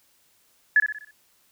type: tone with echo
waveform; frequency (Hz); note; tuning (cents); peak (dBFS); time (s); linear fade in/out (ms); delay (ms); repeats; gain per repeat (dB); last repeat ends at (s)
sine; 1709; G#6; +49; -13; 0.76-0.8; 2; 62; 5; -7; 1.11
effects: white hiss -63 dBFS RMS until 1.51 s